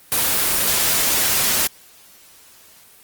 white noise, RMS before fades -18 dBFS, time 0.12-1.67 s, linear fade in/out 0 ms, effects white hiss -48 dBFS RMS until 3.03 s + Opus 24 kbps

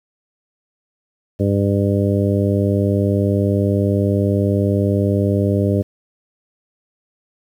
harmonic tone, 100 Hz, G2, 35 cents sharp, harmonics 1 / 2 / 3 / 4 / 5 / 6, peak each -17 / -20 / -22 / -23 / -24 / -25 dBFS, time 1.39-5.83 s, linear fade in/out 20 ms, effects 8-bit

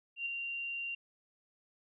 sine tone with ADSR envelope, 2769 Hz, F7, 15 cents flat, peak -32 dBFS, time 0.16-0.95 s, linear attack 100 ms, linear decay 6 ms, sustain -4 dB, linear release 6 ms, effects none

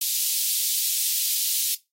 white high-pass noise, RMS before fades -24 dBFS, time 0.01-1.75 s, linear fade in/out 5 ms, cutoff 3200 Hz, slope 24 dB/octave, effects noise-tail reverb RT60 0.2 s tail -18 dB re dry + AAC 48 kbps

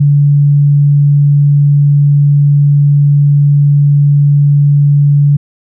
sine tone, 143.9 Hz, D3, 35 cents flat, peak -4 dBFS, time 0-5.37 s, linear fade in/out 10 ms, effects none

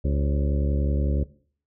harmonic tone with a mistuned harmonic, 70.8 Hz, C#2, 37 cents sharp, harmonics 1 / 2 / 3 / 4 / 5 / 6 / 7 / 8, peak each -22 / -28 / -32 / -34 / -36 / -38 / -39 / -40 dBFS, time 0.04-1.24 s, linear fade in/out 10 ms, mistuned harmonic 7, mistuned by +85 cents, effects noise-tail reverb RT60 0.5 s tail -19 dB re dry

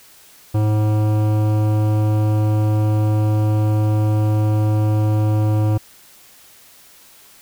sine tone with hard clipping, 106.7 Hz, G#2, 47 cents sharp, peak -16 dBFS, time 0.54-5.78 s, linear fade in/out 10 ms, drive 15 dB, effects white hiss -47 dBFS RMS until 7.41 s

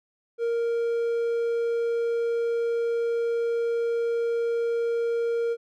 triangle tone, 466.2 Hz, A#4, in tune, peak -21 dBFS, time 0.38-5.57 s, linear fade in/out 50 ms, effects none

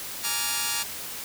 5% pulse chord, Bb dominant seventh, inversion third, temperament just, 839.1 / 932.3 / 1165.4 / 1398.5 Hz, Ab5 / Bb5 / D6 / F6, +18 / 0 / -14 / +2 cents, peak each -21 dBFS, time 0.23-0.84 s, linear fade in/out 20 ms, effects white hiss -36 dBFS RMS until 1.24 s

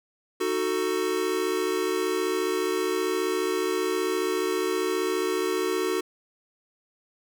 square chord, D# diminished, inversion none, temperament equal with one note detuned, 311.1 / 370 / 444.9 Hz, D#4 / F#4 / A4, 0 / 0 / +19 cents, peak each -33 / -27 / -30 dBFS, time 0.4-6.01 s, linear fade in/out 10 ms, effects none

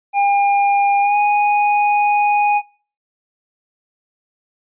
square tone with pitch glide, 805 to 826.7 Hz, G5 to G#5, +46 to -8 cents, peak -13 dBFS, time 0.13-2.62 s, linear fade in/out 50 ms, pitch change +46 cents, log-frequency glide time 1.01-1.16 s, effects noise-tail reverb RT60 0.4 s tail -22 dB re dry + resampled to 8000 Hz

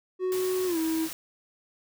triangle tone with pitch glide, 370 to 322.1 Hz, F#4 to E4, 0 to -40 cents, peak -23 dBFS, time 0.19-1.09 s, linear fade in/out 50 ms, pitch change -240 cents, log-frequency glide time 0.66-0.78 s
white noise, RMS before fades -38 dBFS, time 0.32-1.13 s, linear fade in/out 0 ms
effects none

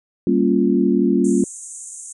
sine chord, G half-diminished seventh, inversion none, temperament equal, 196 / 233.1 / 277.2 / 349.2 Hz, G3 / Bb3 / Db4 / F4, 0 / 0 / 0 / 0 cents, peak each -19 dBFS, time 0.27-1.44 s, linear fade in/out 2 ms
white band-pass noise, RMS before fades -35 dBFS, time 1.24-2.13 s, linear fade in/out 10 ms, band 6400 to 9400 Hz, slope 96 dB/octave
effects none

